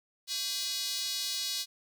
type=tone with high-pass filter; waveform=square; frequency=225.7 Hz; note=A3; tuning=44 cents sharp; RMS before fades=-34 dBFS; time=0.27-1.66 s; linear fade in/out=50 ms; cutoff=4200 Hz; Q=2.9; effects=none